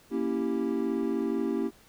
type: chord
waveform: triangle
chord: A# diminished seventh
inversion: none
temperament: equal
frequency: 233.1 / 277.2 / 329.6 / 392 Hz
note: A#3 / C#4 / E4 / G4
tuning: 0 / 0 / 0 / 0 cents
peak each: -30 dBFS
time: 0.1-1.71 s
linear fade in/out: 50 ms
effects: pink hiss -58 dBFS RMS until 1.88 s